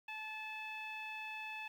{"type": "tone with low-pass filter", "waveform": "sawtooth", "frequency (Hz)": 868, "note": "A5", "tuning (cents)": -24, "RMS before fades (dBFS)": -45, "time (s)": [0.08, 1.68], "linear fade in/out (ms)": 5, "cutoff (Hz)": 2800, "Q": 7.5, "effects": ["11-bit"]}